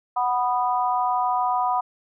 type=chord; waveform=sine; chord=B major; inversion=second; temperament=just; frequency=740.8 / 987.8 / 1234.7 Hz; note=F#5 / B5 / D#6; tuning=+2 / 0 / -14 cents; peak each=-23 / -23 / -28 dBFS; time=0.16-1.81 s; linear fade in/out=10 ms; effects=none